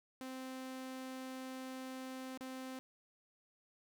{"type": "tone with dropouts", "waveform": "sawtooth", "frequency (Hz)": 260.2, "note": "C4", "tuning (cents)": -9, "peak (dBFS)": -40, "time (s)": [0.21, 2.79], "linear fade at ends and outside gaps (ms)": 0, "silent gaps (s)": [2.375, 2.408], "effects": []}